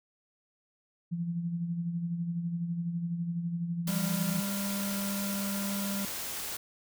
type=tone with tremolo; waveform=sine; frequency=170.6 Hz; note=F3; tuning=40 cents flat; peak=-28 dBFS; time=1.11-4.41 s; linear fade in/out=20 ms; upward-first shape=sine; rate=12 Hz; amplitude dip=50%
type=noise; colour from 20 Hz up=white; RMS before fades=-37 dBFS; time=3.87-6.57 s; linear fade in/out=5 ms
type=harmonic tone; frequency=199 Hz; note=G3; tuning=26 cents sharp; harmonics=1 / 3 / 5 / 7; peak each=-32 / -44 / -49 / -48 dBFS; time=3.88-6.05 s; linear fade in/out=0 ms
effects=none